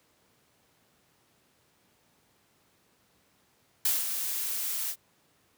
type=noise with ADSR envelope; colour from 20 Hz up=blue; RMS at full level=-25 dBFS; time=3.85-4.96 s; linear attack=4 ms; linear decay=180 ms; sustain=-7 dB; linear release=67 ms; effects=pink hiss -67 dBFS RMS until 5.57 s + high-pass 100 Hz 12 dB/octave